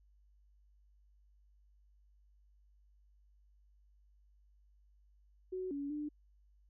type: tone with pitch steps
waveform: sine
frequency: 371.4 / 283.2 / 297.5 Hz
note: F#4 / C#4 / D4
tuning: +7 / +37 / +22 cents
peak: -37 dBFS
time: 5.52-6.09 s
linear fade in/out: 10 ms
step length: 190 ms
effects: added 50 Hz sine -64 dBFS peak until 6.69 s